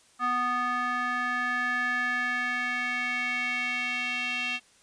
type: tone with band-pass filter sweep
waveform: square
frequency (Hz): 246.9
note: B3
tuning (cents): 0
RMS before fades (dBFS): -29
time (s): 0.19-4.6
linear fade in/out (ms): 50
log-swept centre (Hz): 1300 to 2700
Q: 4.5
effects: white hiss -60 dBFS RMS until 4.82 s + resampled to 22050 Hz